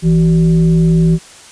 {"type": "tone with frequency modulation", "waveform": "sine", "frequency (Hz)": 164.81, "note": "E3", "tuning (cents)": 0, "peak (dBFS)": -7, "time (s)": [0.02, 1.19], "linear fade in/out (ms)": 50, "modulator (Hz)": 214, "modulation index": 0.47, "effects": ["white hiss -38 dBFS RMS until 1.51 s", "resampled to 22050 Hz"]}